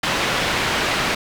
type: low-pass noise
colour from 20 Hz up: white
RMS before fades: -21 dBFS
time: 0.03-1.15 s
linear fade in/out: 5 ms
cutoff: 2800 Hz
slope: 12 dB/octave
effects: none